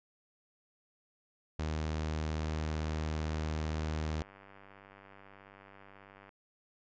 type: tone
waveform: sawtooth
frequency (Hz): 77.78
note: D#2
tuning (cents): 0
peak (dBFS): -29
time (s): 1.59-4.22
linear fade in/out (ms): 0
type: click train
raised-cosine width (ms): 0.5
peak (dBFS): -39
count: 382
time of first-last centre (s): 2.42-6.292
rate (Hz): 98.4
effects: resampled to 16000 Hz